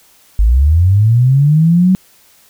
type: linear sweep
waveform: sine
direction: up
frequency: 49 to 190 Hz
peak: -6 dBFS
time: 0.39-1.95 s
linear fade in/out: 0 ms
effects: white hiss -48 dBFS RMS until 2.49 s